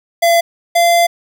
square tone pair in turn, 679 / 687.3 Hz, F5 / F5, -49 / -28 cents, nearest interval unison, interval 21 cents, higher second, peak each -9 dBFS, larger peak neither, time 0.22-0.41 / 0.75-1.07 s, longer second, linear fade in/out 10 ms, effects none

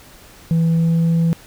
sine tone with pitch glide, 164.81 to 166.05 Hz, E3 to E3, 0 to +13 cents, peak -10 dBFS, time 0.51-1.33 s, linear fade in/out 0 ms, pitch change +13 cents, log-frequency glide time 0.69-1.05 s, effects tanh soft clip ceiling -12 dBFS + pink hiss -44 dBFS RMS until 1.46 s

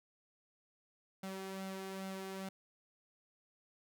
sawtooth tone with flanger, 191.6 Hz, G3, 39 cents flat, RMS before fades -44 dBFS, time 1.23-2.49 s, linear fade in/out 5 ms, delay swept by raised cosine 1.4 to 2.5 ms, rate 2.4 Hz, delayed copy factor +0.5, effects none

